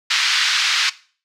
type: band-pass noise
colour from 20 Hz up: white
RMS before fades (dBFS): -18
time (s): 0.1-0.9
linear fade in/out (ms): 10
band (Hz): 1300 to 4900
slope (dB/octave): 24
effects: noise-tail reverb RT60 0.4 s tail -18 dB re dry